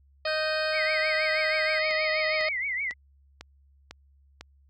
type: harmonic tone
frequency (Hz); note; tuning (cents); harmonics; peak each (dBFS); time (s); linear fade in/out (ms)
622.3; D#5; 0; 1 / 2 / 3 / 4 / 5 / 6 / 7 / 8; -28 / -36 / -37 / -36 / -42 / -42 / -35 / -39; 0.25-2.49; 5
type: tone with pitch glide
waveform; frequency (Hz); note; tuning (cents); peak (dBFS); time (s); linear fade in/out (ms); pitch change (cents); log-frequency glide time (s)
triangle; 1553 to 1585.6; G6 to G6; -17 to +19; -30; 0.27-1.79; 5; +36; 0.52-1.65
type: tone with vibrato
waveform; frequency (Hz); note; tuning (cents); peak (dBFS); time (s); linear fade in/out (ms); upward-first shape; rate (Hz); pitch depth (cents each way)
sine; 2104; C7; +9; -27; 0.72-2.94; 50; triangle; 6.3; 160
type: click train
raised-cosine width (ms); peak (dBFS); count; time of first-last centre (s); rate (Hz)
0.2; -22; 6; 1.91-4.41; 2
effects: added 69 Hz sine -57 dBFS peak until 4.69 s